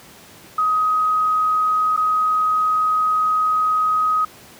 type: tone with dropouts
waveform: sine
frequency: 1259 Hz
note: D#6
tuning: 20 cents sharp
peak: -15 dBFS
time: 0.58-4.25 s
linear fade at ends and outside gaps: 5 ms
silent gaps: 1.965-1.974 s
effects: pink hiss -44 dBFS RMS until 4.59 s + high-pass 100 Hz 12 dB/octave